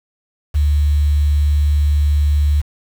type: tone with quantisation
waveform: sine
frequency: 73.42 Hz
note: D2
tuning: in tune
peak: -11 dBFS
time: 0.54-2.62 s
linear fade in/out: 20 ms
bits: 6
effects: none